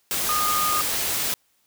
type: tone in noise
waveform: sine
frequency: 1228 Hz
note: D#6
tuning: 23 cents flat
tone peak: -22 dBFS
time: 0.29-0.81 s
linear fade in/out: 0 ms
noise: white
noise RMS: -25 dBFS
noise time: 0.11-1.34 s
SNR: 0 dB
effects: white hiss -66 dBFS RMS until 1.66 s